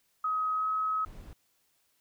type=tone with pitch glide; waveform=sine; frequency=1266 to 1277.8 Hz; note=D#6 to D#6; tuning=+30 to +46 cents; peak=-27 dBFS; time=0.24-1.05 s; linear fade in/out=5 ms; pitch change=+16 cents; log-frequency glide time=0.54-0.67 s
type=noise; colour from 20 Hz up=brown; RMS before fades=-46 dBFS; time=1.06-1.33 s; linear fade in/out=0 ms
effects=white hiss -72 dBFS RMS until 2 s